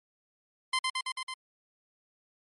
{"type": "tone with echo", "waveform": "15% pulse", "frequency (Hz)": 1038, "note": "C6", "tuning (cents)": -14, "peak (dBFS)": -19, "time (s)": [0.73, 0.79], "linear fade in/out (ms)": 5, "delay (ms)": 110, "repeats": 5, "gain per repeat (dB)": -2, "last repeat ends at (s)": 1.34, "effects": ["MP3 48 kbps"]}